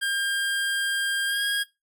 25% pulse tone with pitch glide, 1604 to 1634.9 Hz, G6 to G#6, +39 to -28 cents, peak -20 dBFS, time 0.01-1.64 s, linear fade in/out 20 ms, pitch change +33 cents, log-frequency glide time 1.26-1.43 s, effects noise-tail reverb RT60 0.2 s tail -17 dB re dry

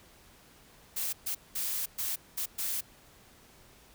blue noise bursts at uneven times, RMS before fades -33 dBFS, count 6, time 0.96-1.13 / 1.26-1.35 / 1.55-1.86 / 1.98-2.16 / 2.37-2.46 / 2.58-2.81 s, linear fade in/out 10 ms, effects pink hiss -58 dBFS RMS until 3.94 s

